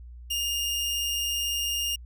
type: tone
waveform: sawtooth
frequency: 2826 Hz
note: F7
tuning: 20 cents sharp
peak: -23 dBFS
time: 0.3-1.96 s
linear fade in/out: 10 ms
effects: added 60 Hz sine -41 dBFS peak until 2.05 s